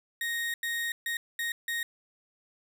35% pulse tone bursts at uneven times, 1864.7 Hz, A#6, in tune, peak -28 dBFS, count 5, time 0.21-0.54 / 0.63-0.92 / 1.06-1.17 / 1.39-1.52 / 1.68-1.83 s, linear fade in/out 2 ms, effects none

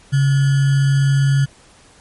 sine tone with sample-and-hold, 137.8 Hz, C#3, 10 cents flat, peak -11 dBFS, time 0.12-1.46 s, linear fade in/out 20 ms, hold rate 1575 Hz, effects pink hiss -48 dBFS RMS until 2 s + MP3 48 kbps

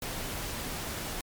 pink noise, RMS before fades -36 dBFS, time 0.02-1.21 s, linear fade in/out 2 ms, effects MP3 96 kbps

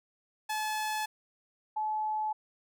sawtooth / sine tone pair in turn, 860 / 860 Hz, A5 / A5, -40 / -40 cents, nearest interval unison, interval 0 cents, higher neither, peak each -27 / -29 dBFS, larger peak first, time 0.49-1.06 / 1.76-2.33 s, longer neither, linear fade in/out 10 ms, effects none

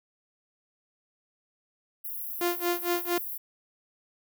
white high-pass noise, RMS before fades -36 dBFS, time 2.04-3.38 s, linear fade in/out 10 ms, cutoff 11000 Hz, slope 96 dB/octave
sawtooth tone with tremolo, 349.2 Hz, F4, in tune, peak -20 dBFS, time 2.41-3.18 s, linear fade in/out 2 ms, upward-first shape sine, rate 4.4 Hz, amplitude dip 95%
effects none

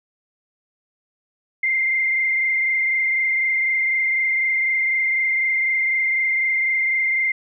sine tone with frequency modulation, 2100 Hz, C7, 6 cents sharp, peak -17 dBFS, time 1.63-7.32 s, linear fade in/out 5 ms, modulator 24 Hz, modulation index 1.4, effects none

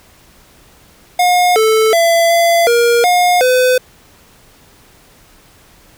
square tone with pitch steps, 717 / 439.2 / 673 / 679 / 472.5 / 715 / 506 Hz, F5 / A4 / E5 / F5 / A#4 / F5 / B4, +45 / -3 / +36 / -49 / +23 / +41 / +42 cents, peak -9 dBFS, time 1.19-3.78 s, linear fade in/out 5 ms, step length 370 ms, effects pink hiss -46 dBFS RMS until 5.97 s

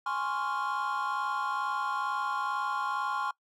triangle chord, Db major seventh, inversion second, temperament equal, 830.6 / 1046.5 / 1108.7 / 1396.9 Hz, Ab5 / C6 / Db6 / F6, 0 / 0 / 0 / 0 cents, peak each -33 / -31 / -32 / -33 dBFS, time 0.06-3.31 s, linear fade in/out 5 ms, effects noise-tail reverb RT60 0.1 s tail -23 dB re dry + tanh soft clip ceiling -22 dBFS

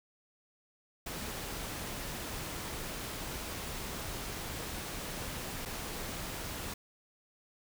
pink noise with dropouts, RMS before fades -40 dBFS, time 1.06-6.74 s, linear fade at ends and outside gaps 5 ms, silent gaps 5.653-5.657 s, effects none

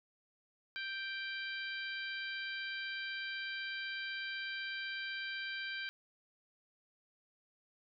harmonic tone, 784 Hz, G5, in tune, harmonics 2 / 3 / 4 / 5 / 6, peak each -41 / -45 / -47 / -49 / -51 dBFS, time 0.76-5.89 s, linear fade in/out 0 ms, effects none

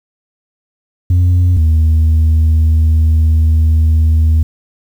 sine tone pair in turn, 89 / 79.29 Hz, F2 / D#2, +33 / +33 cents, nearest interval major second, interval 200 cents, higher first, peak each -4 dBFS, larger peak neither, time 1.1-1.57 / 1.57-4.43 s, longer second, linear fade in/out 5 ms, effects tanh soft clip ceiling -6 dBFS + 7-bit

